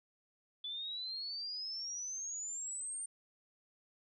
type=exponential sweep; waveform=sine; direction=up; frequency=3450 to 8920 Hz; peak=-39 dBFS; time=0.64-3.06 s; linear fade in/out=5 ms; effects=none